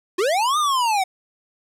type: linear two-way sweep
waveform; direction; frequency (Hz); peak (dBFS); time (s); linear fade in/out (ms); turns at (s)
square; up then down; 338.1 to 1244.5 to 732; -18; 0.18-1.04; 10; 0.58
effects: low-pass 11000 Hz 12 dB/octave + 10-bit